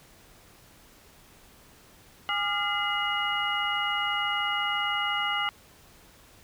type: tone cluster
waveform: sine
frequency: 820 / 1202 / 1388 / 2053 / 2887 Hz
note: G#5 / D6 / F6 / C7 / F#7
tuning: -22 / +40 / -11 / -33 / -43 cents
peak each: -33 / -33 / -32 / -32 / -30 dBFS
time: 2.29-5.49 s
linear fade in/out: 0 ms
effects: pink hiss -55 dBFS RMS until 6.43 s